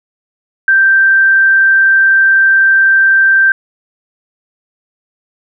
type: tone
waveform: sine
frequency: 1568 Hz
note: G6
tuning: in tune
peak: -5 dBFS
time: 0.68-3.52 s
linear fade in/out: 2 ms
effects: none